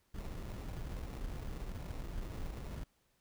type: noise with sample-and-hold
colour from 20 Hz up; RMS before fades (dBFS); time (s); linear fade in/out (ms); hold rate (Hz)
brown; -42; 0.14-2.84; 10; 1575
effects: pink hiss -75 dBFS RMS until 3.2 s